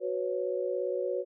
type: chord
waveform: sine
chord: F# suspended fourth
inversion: none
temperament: equal with one note detuned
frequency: 370 / 497 / 554.4 Hz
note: F#4 / B4 / C#5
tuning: 0 / +11 / 0 cents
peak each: -33 dBFS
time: 0-1.25 s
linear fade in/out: 50 ms
effects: none